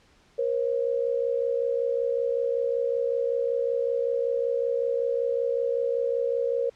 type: tone pair together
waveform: sine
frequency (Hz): 474.7 / 540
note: A#4 / C#5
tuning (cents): +31 / -45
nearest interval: major second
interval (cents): 224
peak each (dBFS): -25 / -27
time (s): 0.38-6.7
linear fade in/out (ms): 10
effects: pink hiss -60 dBFS RMS until 6.75 s + low-pass 6000 Hz 12 dB/octave